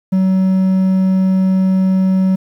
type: tone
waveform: triangle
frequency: 188.6 Hz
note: F#3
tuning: 33 cents sharp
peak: -8 dBFS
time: 0.12-2.36 s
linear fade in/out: 10 ms
effects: 8-bit